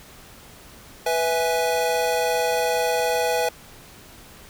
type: chord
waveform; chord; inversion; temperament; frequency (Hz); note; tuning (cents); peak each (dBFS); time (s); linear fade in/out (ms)
square; E major; second; equal with one note detuned; 493.9 / 654.7 / 830.6; B4 / E5 / G#5; 0 / -12 / 0; -24 / -26 / -26; 1.06-3.49; 5
effects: pink hiss -46 dBFS RMS until 4.49 s